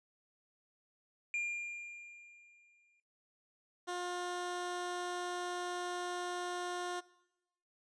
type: tone with exponential decay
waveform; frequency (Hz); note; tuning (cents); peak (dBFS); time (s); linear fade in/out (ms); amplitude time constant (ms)
triangle; 2400; D7; +37; -31; 1.34-3; 1; 360
type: tone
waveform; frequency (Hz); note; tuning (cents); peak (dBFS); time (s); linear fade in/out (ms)
15% pulse; 355.8; F4; +32; -31; 3.87-7.01; 20
effects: noise-tail reverb RT60 0.9 s tail -21 dB re dry + resampled to 22050 Hz